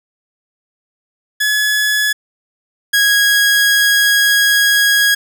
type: tone pair in turn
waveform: sawtooth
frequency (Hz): 1700 / 1650.7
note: G#6 / G#6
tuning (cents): +40 / -11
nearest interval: minor second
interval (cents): 51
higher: first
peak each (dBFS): -9 / -6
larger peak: second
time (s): 1.4-2.13 / 2.93-5.15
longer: second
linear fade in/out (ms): 10
effects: none